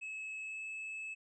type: tone with pitch glide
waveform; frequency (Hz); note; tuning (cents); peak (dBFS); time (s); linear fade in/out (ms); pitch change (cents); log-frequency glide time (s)
triangle; 2586 to 2602; E7 to E7; -34 to -23; -39; 0.01-1.15; 20; +11; 0.4-0.61
effects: resampled to 24000 Hz

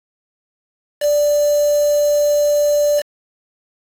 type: tone with quantisation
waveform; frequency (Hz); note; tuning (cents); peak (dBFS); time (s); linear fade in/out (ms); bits
sine; 587.3; D5; 0; -12; 1-3.03; 50; 4
effects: AAC 64 kbps

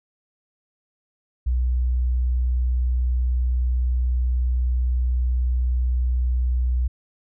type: tone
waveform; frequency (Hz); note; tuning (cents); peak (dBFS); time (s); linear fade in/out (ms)
sine; 61.9; B1; +5; -18; 1.46-6.88; 10
effects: none

